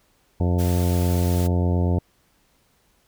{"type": "harmonic tone", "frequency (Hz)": 88.5, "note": "F2", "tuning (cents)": 23, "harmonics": [1, 2, 3, 4, 5, 6, 7, 8, 10], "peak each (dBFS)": [-19, -25, -29, -31, -33, -35, -36, -37, -39], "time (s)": [0.4, 1.99], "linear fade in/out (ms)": 5}
{"type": "noise", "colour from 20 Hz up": "white", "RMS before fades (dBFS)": -36, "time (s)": [0.58, 1.48], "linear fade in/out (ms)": 20}
{"effects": ["pink hiss -63 dBFS RMS until 3.07 s"]}